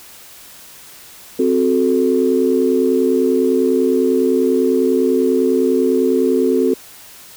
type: chord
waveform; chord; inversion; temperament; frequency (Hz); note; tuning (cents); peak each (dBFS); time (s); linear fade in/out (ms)
sine; F# diminished; second; equal; 261.6 / 370 / 440; C4 / F#4 / A4; 0 / 0 / 0; -16; 1.39-6.74; 5
effects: tanh soft clip ceiling -2 dBFS + white hiss -40 dBFS RMS until 7.36 s